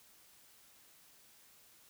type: silence
effects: white hiss -63 dBFS RMS until 1.89 s